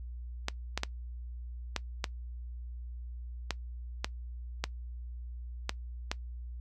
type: clicks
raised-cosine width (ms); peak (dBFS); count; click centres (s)
0.2; -13; 10; 0.484 / 0.776 / 0.834 / 1.763 / 2.042 / 3.507 / 4.045 / 4.64 / 5.694 / 6.115
effects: noise-tail reverb RT60 0.1 s tail -20 dB re dry + added 60 Hz sine -39 dBFS peak until 6.6 s